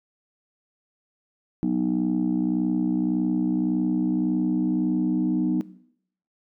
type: chord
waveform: sine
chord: B major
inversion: second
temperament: just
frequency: 185.21 / 246.9 / 308.7 Hz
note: F#3 / B3 / D#4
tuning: +2 / 0 / -14 cents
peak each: -24 dBFS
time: 1.63-5.61 s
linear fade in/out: 0 ms
effects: noise-tail reverb RT60 0.7 s tail -18 dB re dry + tanh soft clip ceiling -15 dBFS